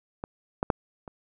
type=clicks; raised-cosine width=1 ms; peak=-19 / -11 / -7 / -26 dBFS; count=4; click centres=0.239 / 0.629 / 0.702 / 1.078 s; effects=none